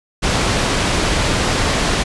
pink low-pass noise, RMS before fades -17 dBFS, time 0.22-2.04 s, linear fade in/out 20 ms, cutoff 6800 Hz, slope 12 dB/octave, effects resampled to 24000 Hz

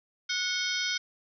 harmonic tone with a mistuned harmonic, 733 Hz, F#5, 16 cents flat, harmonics 2 / 3 / 4 / 5 / 6 / 7 / 8, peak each -34 / -34 / -35 / -38 / -39 / -34 / -39 dBFS, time 0.29-0.98 s, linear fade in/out 10 ms, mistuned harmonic 4, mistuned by +140 cents, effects none

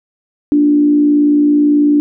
sine tone with frequency modulation, 293.7 Hz, D4, in tune, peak -7 dBFS, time 0.52-2 s, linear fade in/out 0 ms, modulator 58.4 Hz, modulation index 0.32, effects none

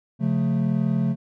triangle chord, Db augmented, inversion none, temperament equal with one note detuned, 138.59 / 178.49 / 220 Hz, Db3 / F3 / A3, 0 / +38 / 0 cents, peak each -22 dBFS, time 0.19-1.16 s, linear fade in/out 50 ms, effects none

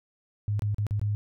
sine tone with dropouts, 103.83 Hz, G#2, in tune, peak -24 dBFS, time 0.48-1.15 s, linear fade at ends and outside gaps 0 ms, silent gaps 0.594-0.621 / 0.745-0.783 / 0.867-0.909 / 0.995-1.015 s, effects none

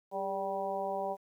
harmonic tone with a mistuned harmonic, 194.2 Hz, G3, 16 cents flat, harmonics 1 / 2 / 3 / 4 / 5, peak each -46 / -40 / -36 / -36 / -41 dBFS, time 0.11-1.17 s, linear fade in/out 50 ms, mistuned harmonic 2, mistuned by +52 cents, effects 11-bit

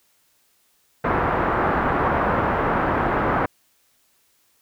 white low-pass noise, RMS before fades -21 dBFS, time 1.04-3.46 s, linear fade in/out 5 ms, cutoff 1400 Hz, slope 24 dB/octave, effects white hiss -63 dBFS RMS until 4.61 s

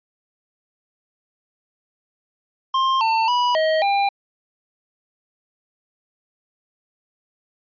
square tone with pitch steps, 1058 / 897 / 979 / 632 / 799 Hz, C6 / A5 / B5 / D#5 / G5, +19 / +33 / -15 / +27 / +33 cents, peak -17 dBFS, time 2.74-4.09 s, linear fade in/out 5 ms, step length 270 ms, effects resampled to 11025 Hz

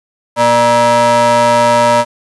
square ring-modulated tone, 178.2 Hz, F3, 35 cents sharp, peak -5 dBFS, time 0.36-2.05 s, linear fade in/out 50 ms, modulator 773 Hz, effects resampled to 24000 Hz + 7-bit

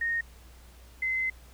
sine tone pair in turn, 1853 / 2056 Hz, A#6 / C7, -11 / -31 cents, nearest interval major second, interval 180 cents, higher second, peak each -26 dBFS, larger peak neither, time 0.01-0.21 / 1.02-1.3 s, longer second, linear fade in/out 5 ms, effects added 60 Hz sine -50 dBFS peak until 1.53 s + pink hiss -57 dBFS RMS until 1.53 s

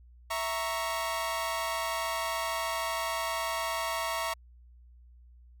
sawtooth chord, A# diminished, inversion second, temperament equal, 659.3 / 932.3 / 1108.7 Hz, E5 / A#5 / C#6, 0 / 0 / 0 cents, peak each -31 dBFS, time 0.3-4.34 s, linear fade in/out 10 ms, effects added 60 Hz sine -52 dBFS peak until 5.6 s

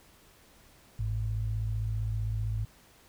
sine tone pair together, 52.04 / 107.5 Hz, G#1 / A2, +4 / -40 cents, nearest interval octave + minor second, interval 1256 cents, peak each -33 / -30 dBFS, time 0.99-2.65 s, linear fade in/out 5 ms, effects pink hiss -59 dBFS RMS until 3.08 s

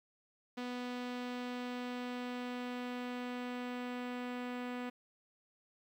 sawtooth tone with low-pass filter sweep, 246.9 Hz, B3, in tune, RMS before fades -41 dBFS, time 0.57-4.9 s, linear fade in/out 10 ms, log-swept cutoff 4000 to 2600 Hz, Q 1.2, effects 11-bit

